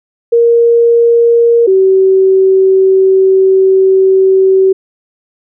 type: tone pair in turn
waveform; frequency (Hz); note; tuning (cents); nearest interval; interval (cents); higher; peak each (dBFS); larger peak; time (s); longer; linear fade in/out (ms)
sine; 468.1 / 381.4; A#4 / G4; +7 / -47; major third; 354; first; -4; neither; 0.32-1.67 / 1.67-4.73; second; 10
effects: none